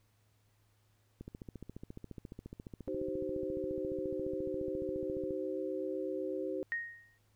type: click train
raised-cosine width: 3 ms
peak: -32 dBFS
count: 60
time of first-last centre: 1.21-5.307 s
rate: 14.4 Hz
type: chord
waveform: sine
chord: C diminished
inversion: first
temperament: equal with one note detuned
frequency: 311.1 / 379.1 / 523.3 Hz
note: Eb4 / Gb4 / C5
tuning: 0 / +42 / 0 cents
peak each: -40 / -38 / -39 dBFS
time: 2.88-6.63 s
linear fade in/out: 0 ms
type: tone with exponential decay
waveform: sine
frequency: 1864.7 Hz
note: A#6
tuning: in tune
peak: -30 dBFS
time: 6.72-7.18 s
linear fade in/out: 0 ms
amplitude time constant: 98 ms
effects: added 105 Hz sine -70 dBFS peak until 7.35 s + pink hiss -75 dBFS RMS until 7.35 s